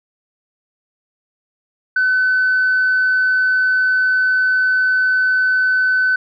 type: tone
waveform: sine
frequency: 1512 Hz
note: F#6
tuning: 37 cents sharp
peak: -11 dBFS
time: 1.96-6.16 s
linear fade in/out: 5 ms
effects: tanh soft clip ceiling -9 dBFS